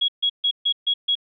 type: tone bursts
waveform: sine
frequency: 3322 Hz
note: G#7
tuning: in tune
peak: -17 dBFS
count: 6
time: 0.01-1.154 s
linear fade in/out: 10 ms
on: 74 ms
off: 140 ms
effects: none